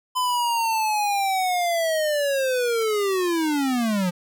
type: linear sweep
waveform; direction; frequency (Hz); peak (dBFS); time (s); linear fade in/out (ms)
square; down; 1017 to 172.8; -21; 0.15-4.11; 20
effects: none

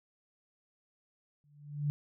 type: tone with exponential growth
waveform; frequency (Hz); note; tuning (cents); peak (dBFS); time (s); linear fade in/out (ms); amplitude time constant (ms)
sine; 146.3; D3; -6; -26; 1.44-1.9; 0; 100
effects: none

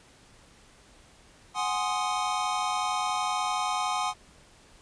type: chord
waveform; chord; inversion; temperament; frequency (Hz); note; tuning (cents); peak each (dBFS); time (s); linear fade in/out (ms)
square; Ab dominant seventh; third; equal; 740 / 830.6 / 1046.5 / 1244.5; Gb5 / Ab5 / C6 / Eb6; 0 / 0 / 0 / 0; -33; 1.54-4.14; 50
effects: pink hiss -56 dBFS RMS until 4.81 s + resampled to 22050 Hz

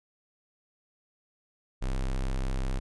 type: tone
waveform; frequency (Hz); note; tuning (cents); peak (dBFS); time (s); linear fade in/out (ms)
square; 32.71; C1; 0; -28; 1.81-2.8; 20
effects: resampled to 24000 Hz

